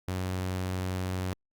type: tone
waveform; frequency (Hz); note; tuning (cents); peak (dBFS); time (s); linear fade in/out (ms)
sawtooth; 92.5; F#2; 0; -26; 0.08-1.33; 0
effects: Opus 48 kbps